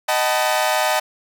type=chord; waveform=sawtooth; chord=B dominant seventh; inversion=first; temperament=equal with one note detuned; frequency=622.3 / 758.6 / 880 / 987.8 Hz; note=D#5 / F#5 / A5 / B5; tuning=0 / +43 / 0 / 0 cents; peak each=-17 / -18 / -19 / -23 dBFS; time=0.08-1 s; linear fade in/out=10 ms; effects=none